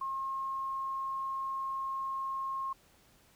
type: tone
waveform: sine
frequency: 1074 Hz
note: C6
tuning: 45 cents sharp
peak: -33 dBFS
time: 0.01-2.73 s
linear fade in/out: 5 ms
effects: pink hiss -64 dBFS RMS until 3.35 s